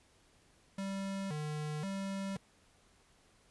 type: tone with vibrato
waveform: square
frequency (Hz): 171.8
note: F3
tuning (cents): -28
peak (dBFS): -37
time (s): 0.78-2.37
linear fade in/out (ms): 5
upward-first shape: square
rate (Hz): 0.95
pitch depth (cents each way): 220
effects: pink hiss -67 dBFS RMS until 3.5 s + resampled to 24000 Hz